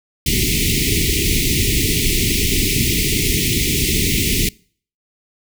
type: band-stop noise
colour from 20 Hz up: pink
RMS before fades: -17 dBFS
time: 0.26-4.49 s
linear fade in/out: 5 ms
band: 430 to 2000 Hz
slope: 96 dB/octave
effects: noise-tail reverb RT60 0.5 s tail -25 dB re dry